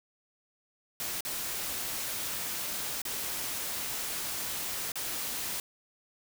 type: noise with dropouts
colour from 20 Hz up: white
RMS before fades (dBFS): -35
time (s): 1-5.6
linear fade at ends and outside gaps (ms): 1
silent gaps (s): 1.207-1.25 / 3.018-3.052 / 4.919-4.956
effects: none